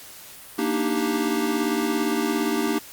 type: chord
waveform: square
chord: Eb major seventh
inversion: second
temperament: equal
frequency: 233.1 / 293.7 / 311.1 / 392 Hz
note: Bb3 / D4 / Eb4 / G4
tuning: 0 / 0 / 0 / 0 cents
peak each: -28 dBFS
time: 0.58-2.79 s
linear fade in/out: 10 ms
effects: white hiss -43 dBFS RMS until 2.92 s + Opus 48 kbps